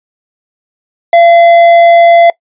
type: tone with hard clipping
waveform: sine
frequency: 682 Hz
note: F5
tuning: 41 cents flat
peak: -3 dBFS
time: 1.13-2.3 s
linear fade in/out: 2 ms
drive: 7 dB
effects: noise-tail reverb RT60 0.1 s tail -21 dB re dry + resampled to 8000 Hz